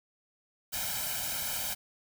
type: noise with comb filter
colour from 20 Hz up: white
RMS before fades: -34 dBFS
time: 0.72-1.75 s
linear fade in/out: 20 ms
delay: 1.3 ms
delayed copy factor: +0.95
effects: none